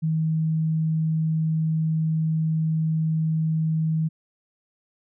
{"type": "tone", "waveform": "sine", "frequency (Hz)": 159.1, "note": "D#3", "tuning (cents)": 39, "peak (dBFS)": -20, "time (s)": [0.02, 4.09], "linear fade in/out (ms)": 20, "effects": []}